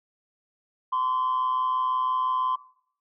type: tone pair together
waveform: sine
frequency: 1028 / 1153.9 Hz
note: C6 / D6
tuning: -31 / -31 cents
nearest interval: major second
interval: 200 cents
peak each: -22 / -31 dBFS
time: 0.92-2.56 s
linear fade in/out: 10 ms
effects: noise-tail reverb RT60 0.6 s tail -18 dB re dry + tanh soft clip ceiling -19 dBFS